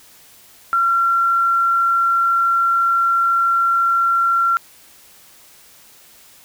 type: tone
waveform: sine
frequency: 1367 Hz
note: F6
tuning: 37 cents flat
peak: -13 dBFS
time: 0.73-4.57 s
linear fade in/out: 0 ms
effects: white hiss -47 dBFS RMS until 6.44 s